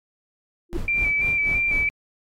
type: tone with exponential growth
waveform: sine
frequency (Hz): 344.6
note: F4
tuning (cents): -23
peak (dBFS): -21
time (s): 0.69-0.77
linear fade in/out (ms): 5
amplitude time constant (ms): 17
type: noise with tremolo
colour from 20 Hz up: brown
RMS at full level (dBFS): -29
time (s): 0.73-1.9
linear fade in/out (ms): 0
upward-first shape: sine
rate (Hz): 4.1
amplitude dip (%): 85
type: tone with vibrato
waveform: sine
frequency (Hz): 2333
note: D7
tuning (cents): -12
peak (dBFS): -19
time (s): 0.88-1.89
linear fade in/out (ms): 2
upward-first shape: square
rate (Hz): 3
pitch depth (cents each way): 23
effects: AAC 48 kbps